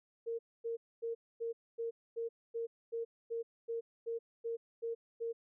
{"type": "tone bursts", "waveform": "sine", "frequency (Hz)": 461.4, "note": "A#4", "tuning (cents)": -18, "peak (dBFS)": -35, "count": 14, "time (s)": [0.26, 5.33], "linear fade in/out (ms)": 20, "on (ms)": 130, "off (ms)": 250, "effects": []}